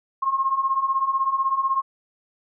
sine beating tone pair, 1062 / 1078 Hz, C6 / C#6, +25 / -49 cents, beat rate 16 Hz, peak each -25 / -21 dBFS, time 0.22-1.82 s, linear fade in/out 10 ms, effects none

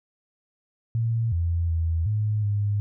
sine tone with pitch steps, 114.6 / 84.7 / 82.3 / 106.3 / 102.8 Hz, A#2 / E2 / E2 / G#2 / G#2, -29 / +48 / -2 / +41 / -17 cents, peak -21 dBFS, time 0.95-2.8 s, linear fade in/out 0 ms, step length 370 ms, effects none

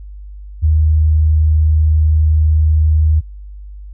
sine tone, 77.78 Hz, D#2, in tune, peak -8 dBFS, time 0.62-3.21 s, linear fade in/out 20 ms, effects added 50 Hz sine -29 dBFS peak until 3.93 s

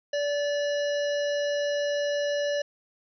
harmonic tone with a mistuned harmonic, 579 Hz, D5, 25 cents flat, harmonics 1 / 3 / 5 / 7 / 9 / 10, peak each -25 / -35 / -39 / -42 / -44 / -45 dBFS, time 0.13-2.62 s, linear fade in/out 5 ms, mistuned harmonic 10, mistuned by +16 cents, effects none

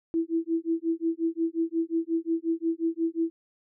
sine tone with tremolo, 329.6 Hz, E4, in tune, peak -21 dBFS, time 0.14-3.3 s, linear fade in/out 0 ms, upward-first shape sine, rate 5.6 Hz, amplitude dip 100%, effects none

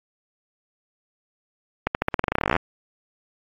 accelerating click train, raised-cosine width 0.5 ms, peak -5 dBFS, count 21, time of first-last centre 1.87-2.564 s, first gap 79 ms, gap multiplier 0.9, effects AAC 32 kbps

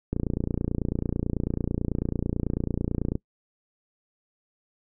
click train, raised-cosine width 3 ms, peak -13 dBFS, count 89, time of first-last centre 0.13-3.154 s, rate 29.1 Hz, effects noise-tail reverb RT60 0.1 s tail -24 dB re dry

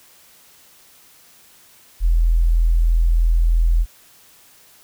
sine tone, 41.57 Hz, E1, 15 cents sharp, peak -12 dBFS, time 2-3.86 s, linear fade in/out 50 ms, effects white hiss -50 dBFS RMS until 4.83 s

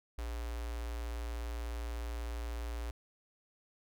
square tone with notch filter, 58.27 Hz, A#1, in tune, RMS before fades -39 dBFS, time 0.18-2.91 s, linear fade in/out 5 ms, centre 170 Hz, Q 0.71, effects none

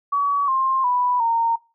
sine tone with pitch steps, 1134 / 1058.1 / 987.2 / 921.1 Hz, C#6 / C6 / B5 / A#5, +39 / +19 / -1 / -21 cents, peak -17 dBFS, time 0.12-1.56 s, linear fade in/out 10 ms, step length 360 ms, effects noise-tail reverb RT60 0.3 s tail -21 dB re dry

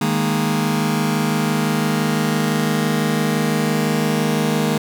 sawtooth chord, D# suspended fourth, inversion none, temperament just, 155.56 / 207.4 / 233.3 Hz, D#3 / G#3 / A#3, 0 / -2 / +2 cents, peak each -17 dBFS, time 0.01-4.78 s, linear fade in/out 5 ms, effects none

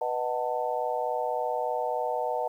sine chord, B dominant seventh, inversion none, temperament just, 493.9 / 617.4 / 740.8 / 889 Hz, B4 / D#5 / F#5 / A5, 0 / -14 / +2 / +18 cents, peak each -32 dBFS, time 0.01-2.48 s, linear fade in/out 5 ms, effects 10-bit

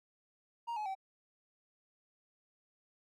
triangle tone with pitch steps, 936 / 848.5 / 769.1 Hz, A#5 / G#5 / G5, +7 / +37 / -33 cents, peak -34 dBFS, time 0.67-0.952 s, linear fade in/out 20 ms, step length 94 ms, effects none

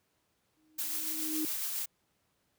sine tone with exponential growth, 311.1 Hz, D#4, in tune, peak -30 dBFS, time 0.57-1.45 s, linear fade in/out 2 ms, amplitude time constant 190 ms
blue noise with tremolo, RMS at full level -34 dBFS, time 0.78-1.86 s, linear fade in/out 10 ms, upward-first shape triangle, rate 7.2 Hz, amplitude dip 30%
effects pink hiss -75 dBFS RMS until 2.58 s + high-pass 80 Hz 12 dB/octave

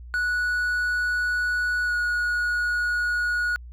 triangle tone with pitch glide, 1470 to 1453.1 Hz, F#6 to F#6, -12 to -32 cents, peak -20 dBFS, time 0.14-3.56 s, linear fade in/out 0 ms, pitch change -20 cents, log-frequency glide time 1.85-1.93 s, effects added 60 Hz sine -38 dBFS peak until 3.72 s

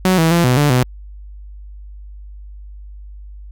sawtooth tone with pitch steps, 185.8 / 162.7 / 170.8 / 125.4 / 146.4 / 125.7 Hz, F#3 / E3 / F3 / B2 / D3 / B2, +7 / -22 / -38 / +27 / -5 / +31 cents, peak -7 dBFS, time 0.05-0.83 s, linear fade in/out 0 ms, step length 130 ms, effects added 50 Hz sine -32 dBFS peak until 3.51 s

